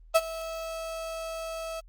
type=tone with ADSR envelope; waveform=35% pulse; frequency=652 Hz; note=E5; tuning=19 cents flat; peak=-14 dBFS; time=0.14-1.81 s; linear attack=19 ms; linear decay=41 ms; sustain=-18 dB; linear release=18 ms; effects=added 40 Hz sine -49 dBFS peak until 1.88 s + Opus 24 kbps